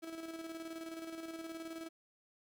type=tone with tremolo; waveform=35% pulse; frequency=326.9 Hz; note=E4; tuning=14 cents flat; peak=-40 dBFS; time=0.02-1.89 s; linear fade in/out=20 ms; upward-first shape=square; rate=19 Hz; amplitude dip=45%; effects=none